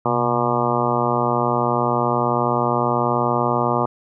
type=harmonic tone with a mistuned harmonic; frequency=120.2 Hz; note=B2; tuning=46 cents flat; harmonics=1 / 2 / 3 / 4 / 5 / 6 / 7 / 8 / 9 / 10; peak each=-26 / -26 / -26 / -26 / -26 / -26 / -26 / -26 / -26 / -26 dBFS; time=0.05-3.86 s; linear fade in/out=5 ms; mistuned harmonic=1; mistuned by=+120 cents; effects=none